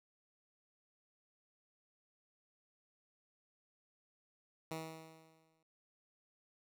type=tone with exponential decay; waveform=10% pulse; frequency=160.5 Hz; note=E3; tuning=46 cents flat; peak=-31 dBFS; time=4.71-5.63 s; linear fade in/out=2 ms; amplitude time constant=200 ms; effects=none